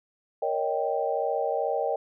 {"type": "chord", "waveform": "sine", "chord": "Eb dominant seventh", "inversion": "second", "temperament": "equal with one note detuned", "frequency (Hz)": [466.2, 559.8, 622.3, 784], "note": ["Bb4", "Db5", "Eb5", "G5"], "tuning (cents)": [0, 17, 0, 0], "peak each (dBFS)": -30, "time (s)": [0.42, 1.96], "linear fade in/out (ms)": 5, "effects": []}